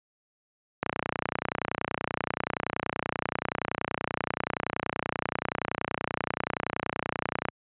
click train, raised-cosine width 0.5 ms, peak -11 dBFS, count 204, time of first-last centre 0.83-7.486 s, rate 30.5 Hz, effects high-pass 100 Hz 12 dB/octave + resampled to 8000 Hz

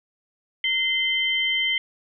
sine tone pair together, 2066 / 3109 Hz, C7 / G7, -22 / -15 cents, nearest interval perfect fifth, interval 707 cents, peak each -23 dBFS, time 0.64-1.78 s, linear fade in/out 2 ms, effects none

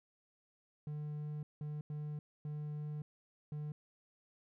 triangle tone bursts at uneven times, 149.7 Hz, D3, 33 cents sharp, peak -37 dBFS, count 5, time 0.87-1.43 / 1.61-1.81 / 1.9-2.19 / 2.45-3.02 / 3.52-3.72 s, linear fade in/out 2 ms, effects none

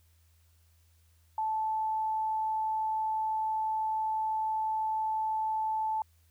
sine tone, 874 Hz, A5, 12 cents flat, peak -28 dBFS, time 1.38-6.02 s, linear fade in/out 2 ms, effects added 82 Hz sine -62 dBFS peak until 6.3 s + white hiss -71 dBFS RMS until 6.3 s

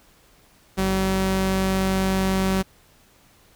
sawtooth tone pair together, 47.55 / 190.4 Hz, F#1 / F#3, +48 / +50 cents, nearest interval 2 octaves, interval 2402 cents, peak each -24 / -16 dBFS, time 0.77-2.63 s, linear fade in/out 20 ms, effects pink hiss -56 dBFS RMS until 3.55 s

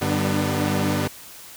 sawtooth tone cluster, 97.4 / 148.2 / 192.9 / 246.5 / 300.3 Hz, G2 / D3 / G3 / B3 / D4, -11 / +16 / -28 / -3 / +39 cents, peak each -23 dBFS, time 0.01-1.08 s, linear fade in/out 10 ms, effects white hiss -42 dBFS RMS until 1.56 s

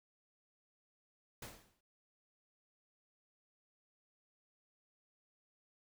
pink noise with exponential decay, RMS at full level -45 dBFS, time 1.42-1.81 s, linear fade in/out 5 ms, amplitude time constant 84 ms, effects none

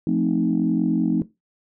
sine chord, F dominant seventh, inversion none, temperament equal, 174.61 / 220 / 261.6 / 311.1 Hz, F3 / A3 / C4 / Eb4, 0 / 0 / 0 / 0 cents, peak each -23 dBFS, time 0.07-1.22 s, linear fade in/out 2 ms, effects noise-tail reverb RT60 0.2 s tail -17 dB re dry + tanh soft clip ceiling -9 dBFS

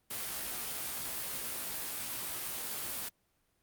white noise with comb filter, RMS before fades -38 dBFS, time 0.1-3.09 s, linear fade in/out 10 ms, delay 17 ms, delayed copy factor +0.85, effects pink hiss -75 dBFS RMS until 3.62 s + Opus 32 kbps

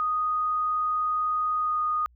sine tone with pitch glide, 1242 to 1233.4 Hz, D#6 to D#6, -3 to -16 cents, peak -23 dBFS, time 0-2.06 s, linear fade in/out 0 ms, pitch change -13 cents, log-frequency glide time 1.59-1.8 s, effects added 60 Hz sine -55 dBFS peak until 2.15 s

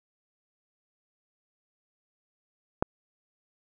click, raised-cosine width 1 ms, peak -9 dBFS, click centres 2.825 s, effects none

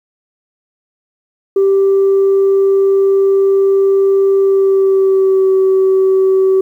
sine tone with pitch glide, 390.9 to 381.1 Hz, G4 to G4, -5 to -49 cents, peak -6 dBFS, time 1.56-6.61 s, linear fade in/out 5 ms, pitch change -44 cents, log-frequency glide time 4.39-5.5 s, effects tanh soft clip ceiling -5 dBFS + 8-bit

